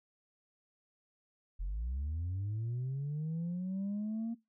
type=linear sweep; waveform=sine; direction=up; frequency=41.14 to 233.1 Hz; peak=-32 dBFS; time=1.59-4.35 s; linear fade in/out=20 ms; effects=noise-tail reverb RT60 0.2 s tail -20 dB re dry + tanh soft clip ceiling -32 dBFS